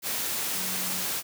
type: tone in noise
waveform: sine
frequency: 185.4 Hz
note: F#3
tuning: 4 cents sharp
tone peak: -40 dBFS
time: 0.54-1.06 s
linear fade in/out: 50 ms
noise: white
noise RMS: -30 dBFS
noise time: 0.02-1.23 s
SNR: -13 dB
effects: high-pass 100 Hz 12 dB/octave